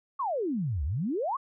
sine exponential two-way sweep, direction down then up, 1174.7 to 65.41 to 1174.7 Hz, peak -27 dBFS, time 0.19-1.37 s, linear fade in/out 10 ms, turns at 0.84 s, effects none

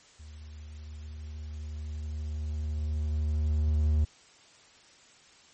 triangle tone with level ramp, 76 Hz, D#2, 40 cents flat, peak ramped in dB -42 to -19 dBFS, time 0.19-4.05 s, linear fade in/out 10 ms, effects white hiss -57 dBFS RMS until 5.53 s + MP3 32 kbps

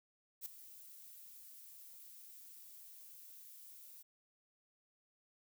violet noise with ADSR envelope, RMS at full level -42 dBFS, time 0.41-4.03 s, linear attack 49 ms, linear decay 4 ms, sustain -14 dB, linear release 17 ms, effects none

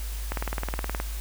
click train, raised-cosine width 0.5 ms, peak -14 dBFS, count 14, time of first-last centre 0.32-1.001 s, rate 19.1 Hz, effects added 52 Hz sine -30 dBFS peak until 1.2 s + white hiss -42 dBFS RMS until 1.2 s

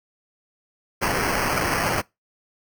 violet noise with sample-and-hold, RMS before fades -23 dBFS, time 1.01-2.02 s, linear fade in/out 20 ms, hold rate 3675 Hz, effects noise-tail reverb RT60 0.2 s tail -23 dB re dry

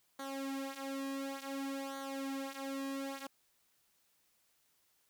sawtooth tone with flanger, 272.6 Hz, C#4, 29 cents flat, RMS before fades -41 dBFS, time 0.19-3.27 s, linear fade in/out 5 ms, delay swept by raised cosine 0.38 to 5.08 ms, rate 0.56 Hz, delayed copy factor -0.8, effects white hiss -74 dBFS RMS until 5.09 s

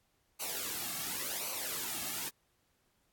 white noise with flanger, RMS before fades -38 dBFS, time 0.39-2.3 s, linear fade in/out 20 ms, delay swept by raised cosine 0.57 to 2.07 ms, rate 0.91 Hz, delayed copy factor -0.7, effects pink hiss -75 dBFS RMS until 3.12 s + AAC 64 kbps

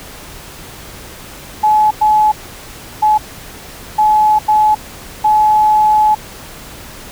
sine tone bursts at uneven times, 854 Hz, G#5, 48 cents sharp, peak -7 dBFS, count 6, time 1.63-1.91 / 2.01-2.32 / 3.02-3.18 / 3.98-4.39 / 4.48-4.75 / 5.24-6.15 s, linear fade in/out 10 ms, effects pink hiss -33 dBFS RMS until 7.11 s

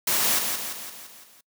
white noise with echo, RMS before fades -23 dBFS, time 0.07-0.39 s, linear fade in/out 5 ms, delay 170 ms, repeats 6, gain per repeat -5 dB, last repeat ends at 1.41 s, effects noise-tail reverb RT60 0.1 s tail -25 dB re dry + high-pass 150 Hz 12 dB/octave

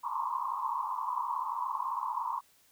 white band-pass noise, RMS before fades -34 dBFS, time 0.03-2.41 s, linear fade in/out 20 ms, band 910 to 1100 Hz, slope 96 dB/octave, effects white hiss -65 dBFS RMS until 2.71 s

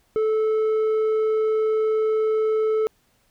square tone with low-pass filter, 436.1 Hz, A4, 15 cents flat, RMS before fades -21 dBFS, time 0.16-2.87 s, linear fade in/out 0 ms, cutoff 900 Hz, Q 0.73, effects pink hiss -64 dBFS RMS until 3.3 s

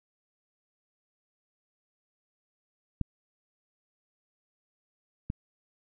clicks, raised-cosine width 5 ms, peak -16 / -19 dBFS, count 2, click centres 3.013 / 5.301 s, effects none

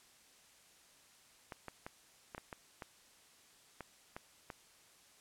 clicks, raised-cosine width 0.5 ms, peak -29 dBFS, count 10, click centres 1.522 / 1.683 / 1.865 / 2.348 / 2.38 / 2.528 / 2.822 / 3.807 / 4.165 / 4.502 s, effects white hiss -64 dBFS RMS until 5.2 s + low-pass 10000 Hz 12 dB/octave

